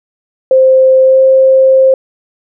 sine tone with pitch glide, 523.3 to 528.2 Hz, C5 to C5, 0 to +16 cents, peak -3 dBFS, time 0.51-1.94 s, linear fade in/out 2 ms, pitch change +16 cents, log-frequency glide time 1.02-1.21 s, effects none

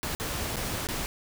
pink noise with dropouts, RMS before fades -32 dBFS, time 0.03-1.06 s, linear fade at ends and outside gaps 0 ms, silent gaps 0.15-0.199 / 0.559-0.567 / 0.87-0.888 s, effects none

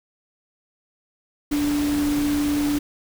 sine tone in noise, 291.7 Hz, D4, 12 cents flat, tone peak -19 dBFS, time 1.51-2.79 s, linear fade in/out 10 ms, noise pink, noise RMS -31 dBFS, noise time 1.51-2.79 s, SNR +9 dB, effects none

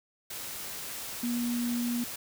sine tone in noise, 239.6 Hz, A#3, 48 cents sharp, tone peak -28 dBFS, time 1.23-2.04 s, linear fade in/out 5 ms, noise white, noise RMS -39 dBFS, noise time 0.3-2.16 s, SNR +8 dB, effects none

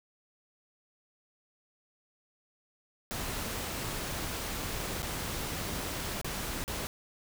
pink noise with dropouts, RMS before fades -36 dBFS, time 3.11-6.87 s, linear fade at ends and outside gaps 0 ms, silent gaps 5.021-5.029 / 6.214-6.245 / 6.64-6.679 s, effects none

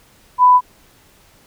sine tone, 996 Hz, B5, 14 cents sharp, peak -6 dBFS, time 0.38-0.61 s, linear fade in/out 50 ms, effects pink hiss -51 dBFS RMS until 1.46 s

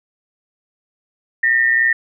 sine tone pair together, 1815 / 1938.2 Hz, A#6 / B6, -47 / -33 cents, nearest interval minor second, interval 114 cents, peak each -13 / -18 dBFS, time 1.43-1.93 s, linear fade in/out 5 ms, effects none

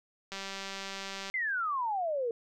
click train, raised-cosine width 0.2 ms, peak -22 dBFS, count 192, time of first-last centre 0.32-1.299 s, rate 195 Hz
sine exponential sweep, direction down, 2122 to 450 Hz, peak -29 dBFS, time 1.34-2.31 s, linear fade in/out 2 ms
effects none

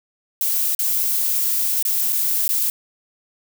violet noise with dropouts, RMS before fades -20 dBFS, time 0.41-2.7 s, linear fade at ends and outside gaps 1 ms, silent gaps 0.749-0.791 / 1.826-1.851 / 2.124-2.128 / 2.479-2.49 s, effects none

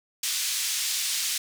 white band-pass noise, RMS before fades -28 dBFS, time 0.23-1.38 s, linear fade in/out 5 ms, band 2800 to 7900 Hz, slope 12 dB/octave, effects none

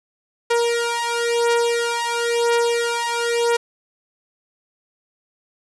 sawtooth beating tone pair, 470 / 470.98 Hz, A#4 / A#4, +14 / +18 cents, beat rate 0.98 Hz, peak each -17 / -17 dBFS, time 0.5-3.57 s, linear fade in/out 10 ms, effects resampled to 24000 Hz + 7-bit

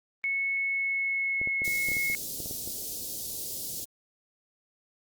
sine tone with pitch glide, 2200 to 2172 Hz, C#7 to C#7, -14 to -36 cents, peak -26 dBFS, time 0.24-2.15 s, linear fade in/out 0 ms, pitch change -22 cents, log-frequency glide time 0.62-2.01 s
clicks, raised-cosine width 2 ms, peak -27 dBFS, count 12, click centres 1.415 / 1.474 / 1.619 / 1.678 / 1.887 / 1.917 / 1.968 / 2.1 / 2.403 / 2.459 / 2.511 / 2.675 s
white band-stop noise, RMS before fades -36 dBFS, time 1.64-3.85 s, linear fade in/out 10 ms, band 530 to 4200 Hz, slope 24 dB/octave
effects Opus 32 kbps

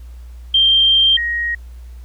sine tone pair in turn, 3167 / 1883.1 Hz, G7 / A#6, +17 / +17 cents, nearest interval major sixth, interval 900 cents, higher first, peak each -9 / -17 dBFS, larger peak first, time 0.54-1.17 / 1.17-1.55 s, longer first, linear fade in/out 5 ms, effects added 60 Hz sine -32 dBFS peak until 2.04 s + pink hiss -54 dBFS RMS until 2.04 s

